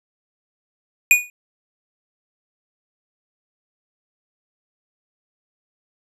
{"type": "tone with exponential decay", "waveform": "square", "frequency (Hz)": 2460, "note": "D#7", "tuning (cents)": -20, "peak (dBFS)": -6, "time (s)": [1.11, 1.3], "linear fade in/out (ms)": 1, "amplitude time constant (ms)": 40, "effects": ["resampled to 32000 Hz"]}